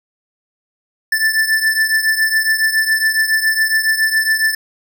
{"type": "beating tone pair", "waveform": "square", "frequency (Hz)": [1760, 1767.2], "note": ["A6", "A6"], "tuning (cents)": [0, 7], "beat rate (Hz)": 7.2, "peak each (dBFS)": [-15, -19], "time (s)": [1.12, 4.55], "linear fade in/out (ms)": 5, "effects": []}